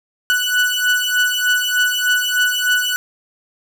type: beating tone pair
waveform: 30% pulse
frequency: 1480 / 1483.3 Hz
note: F#6 / F#6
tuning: 0 / +4 cents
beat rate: 3.3 Hz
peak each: -15 dBFS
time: 0.3-2.96 s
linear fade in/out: 0 ms
effects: none